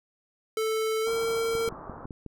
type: tone with pitch glide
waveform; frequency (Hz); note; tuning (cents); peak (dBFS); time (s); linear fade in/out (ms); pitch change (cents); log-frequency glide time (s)
square; 440 to 456.3; A4 to A#4; 0 to -37; -26; 0.57-1.69; 2; +63; 1.03-1.09
type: low-pass noise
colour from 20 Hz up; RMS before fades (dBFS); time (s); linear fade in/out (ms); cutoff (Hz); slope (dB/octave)
white; -43; 1.06-2.06; 10; 1300; 48
type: clicks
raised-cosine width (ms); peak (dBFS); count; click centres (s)
3; -26; 7; 1.552 / 1.678 / 1.725 / 1.897 / 2.054 / 2.108 / 2.263
effects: none